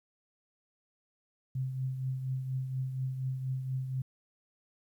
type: tone with tremolo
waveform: sine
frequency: 130.81 Hz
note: C3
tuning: in tune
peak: -29 dBFS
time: 1.55-4.02 s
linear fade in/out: 5 ms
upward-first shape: triangle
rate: 4.2 Hz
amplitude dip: 55%
effects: 11-bit